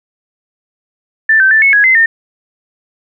sine tone with pitch steps, 1770 / 1550 / 1765 / 2197 / 1665 / 2060 / 1818 Hz, A6 / G6 / A6 / C#7 / G#6 / C7 / A#6, +10 / -20 / +5 / -16 / +4 / -28 / -44 cents, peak -5 dBFS, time 1.29-2.06 s, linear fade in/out 5 ms, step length 110 ms, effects none

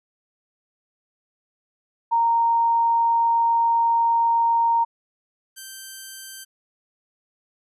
sine / 5% pulse tone pair in turn, 927 / 1559 Hz, A#5 / G6, -10 / -10 cents, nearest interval major sixth, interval 900 cents, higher second, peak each -16 / -25 dBFS, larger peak first, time 2.11-4.85 / 5.56-6.45 s, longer first, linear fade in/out 20 ms, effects resampled to 32000 Hz

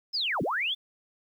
sine linear two-way sweep, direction down then up, 5300 to 119.4 to 3589 Hz, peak -26 dBFS, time 0.13-0.75 s, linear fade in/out 20 ms, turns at 0.42 s, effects 10-bit

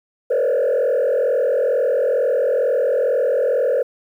sine tone with frequency modulation, 523.3 Hz, C5, in tune, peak -13 dBFS, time 0.3-3.83 s, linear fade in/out 10 ms, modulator 42.2 Hz, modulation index 1.5, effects tanh soft clip ceiling -13 dBFS + 9-bit

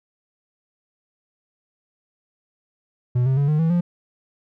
triangle tone with pitch steps, 123.47 / 132.33 / 141.83 / 152.01 / 162.92 / 174.61 Hz, B2 / C3 / C#3 / D#3 / E3 / F3, 0 / +20 / +40 / -40 / -20 / 0 cents, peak -14 dBFS, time 3.15-3.81 s, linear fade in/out 10 ms, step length 110 ms, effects none

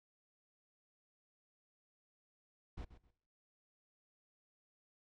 brown noise with echo, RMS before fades -45 dBFS, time 2.77-2.85 s, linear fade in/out 10 ms, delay 130 ms, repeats 2, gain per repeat -13 dB, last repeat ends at 3.11 s, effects noise-tail reverb RT60 0.9 s tail -25 dB re dry + low-pass 5000 Hz 12 dB/octave

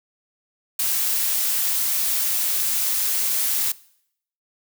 blue noise, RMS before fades -22 dBFS, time 0.79-3.72 s, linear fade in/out 5 ms, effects noise-tail reverb RT60 0.7 s tail -21 dB re dry

